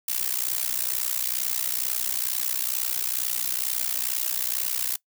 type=noise with amplitude modulation; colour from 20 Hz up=blue; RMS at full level=-23 dBFS; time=0.08-4.96 s; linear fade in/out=5 ms; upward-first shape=sine; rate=62.2 Hz; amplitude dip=95%; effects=noise-tail reverb RT60 0.1 s tail -21 dB re dry